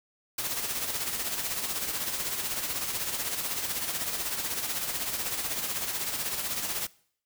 white noise with tremolo, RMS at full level -30 dBFS, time 0.38-6.87 s, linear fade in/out 5 ms, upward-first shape sine, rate 16 Hz, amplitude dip 50%, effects noise-tail reverb RT60 0.6 s tail -22 dB re dry

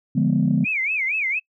sine chord, D diminished seventh, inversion none, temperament equal, 146.83 / 174.61 / 207.7 / 246.9 Hz, D3 / F3 / Ab3 / Cb4, 0 / 0 / 0 / 0 cents, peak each -21 dBFS, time 0.15-0.65 s, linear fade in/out 10 ms
sine tone with vibrato, 2316 Hz, D7, 25 cents flat, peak -20 dBFS, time 0.64-1.4 s, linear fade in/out 20 ms, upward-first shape sine, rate 4.3 Hz, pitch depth 210 cents each way
effects noise-tail reverb RT60 0.1 s tail -24 dB re dry + tanh soft clip ceiling -8 dBFS

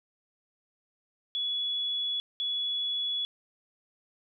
sine tone pair in turn, 3393 / 3393 Hz, G#7 / G#7, +36 / +36 cents, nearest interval unison, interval 0 cents, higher neither, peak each -28 dBFS, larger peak neither, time 1.35-2.2 / 2.4-3.25 s, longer neither, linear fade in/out 0 ms, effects none

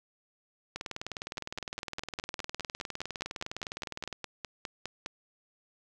two click trains, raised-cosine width 0.2 ms, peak -19 / -19 dBFS, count 19 / 67, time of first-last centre 1.38-5.061 / 0.76-4.127 s, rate 4.89 / 19.6 Hz, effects none

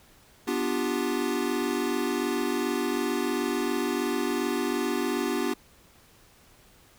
square chord, G dominant seventh, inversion first, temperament equal, 246.9 / 293.7 / 349.2 / 392 Hz, B3 / D4 / F4 / G4, 0 / 0 / 0 / 0 cents, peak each -32 dBFS, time 0.47-5.54 s, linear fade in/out 10 ms, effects pink hiss -57 dBFS RMS until 6.98 s

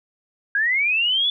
sine linear sweep, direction up, 1597 to 3480 Hz, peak -17 dBFS, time 0.55-1.3 s, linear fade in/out 2 ms, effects none

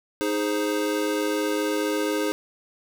square chord, Ab major, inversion second, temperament equal, 311.1 / 415.3 / 523.3 Hz, Eb4 / Ab4 / C5, 0 / 0 / 0 cents, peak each -27 / -28 / -30 dBFS, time 0.21-2.32 s, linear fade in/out 0 ms, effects none

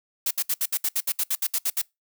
blue noise bursts, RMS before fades -24 dBFS, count 14, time 0.26-1.817 s, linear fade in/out 5 ms, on 49 ms, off 67 ms, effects noise-tail reverb RT60 0.2 s tail -25 dB re dry

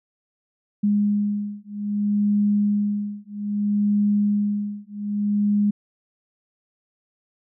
sine beating tone pair, 205.6 / 206.22 Hz, G#3 / G#3, -17 / -12 cents, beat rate 0.62 Hz, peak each -22 dBFS, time 0.83-5.71 s, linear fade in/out 10 ms, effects none

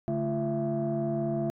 sine tone cluster, 143.1 / 217.8 / 343.2 / 668 Hz, D3 / A3 / F4 / E5, -45 / -17 / -30 / +23 cents, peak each -31 dBFS, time 0.08-1.5 s, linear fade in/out 0 ms, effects tanh soft clip ceiling -21 dBFS

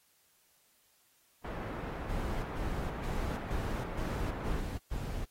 pink low-pass noise, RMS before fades -40 dBFS, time 1.44-4.6 s, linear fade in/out 10 ms, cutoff 1500 Hz, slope 12 dB/octave
brown noise bursts, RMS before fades -36 dBFS, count 7, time 2.09-5.25 s, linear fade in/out 10 ms, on 340 ms, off 130 ms
effects white hiss -69 dBFS RMS until 5.3 s + AAC 48 kbps

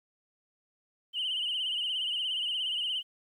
sine tone with vibrato, 2976 Hz, F#7, 9 cents sharp, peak -28 dBFS, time 1.13-3.03 s, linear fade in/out 50 ms, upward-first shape sine, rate 17 Hz, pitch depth 82 cents each way, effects tanh soft clip ceiling -25 dBFS + 11-bit

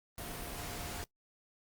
sine tone in noise, 705 Hz, F5, 16 cents sharp, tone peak -51 dBFS, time 0.18-1.04 s, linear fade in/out 0 ms, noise pink, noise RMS -42 dBFS, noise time 0.18-1.04 s, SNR -12 dB, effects noise-tail reverb RT60 0.1 s tail -23 dB re dry + Opus 32 kbps

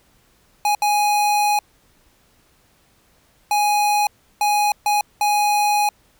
square tone bursts at uneven times, 830.6 Hz, G#5, in tune, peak -16 dBFS, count 6, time 0.65-0.75 / 0.82-1.59 / 3.51-4.07 / 4.41-4.72 / 4.86-5.01 / 5.21-5.89 s, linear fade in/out 2 ms, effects pink hiss -58 dBFS RMS until 6.19 s

